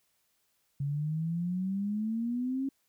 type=exponential sweep; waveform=sine; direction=up; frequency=138.59 to 274.2 Hz; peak=-29 dBFS; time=0.8-2.69 s; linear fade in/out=5 ms; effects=white hiss -74 dBFS RMS until 2.88 s